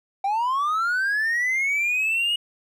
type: linear sweep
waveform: triangle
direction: up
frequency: 766 to 2903 Hz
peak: -18 dBFS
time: 0.24-2.36 s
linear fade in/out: 5 ms
effects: tanh soft clip ceiling -14 dBFS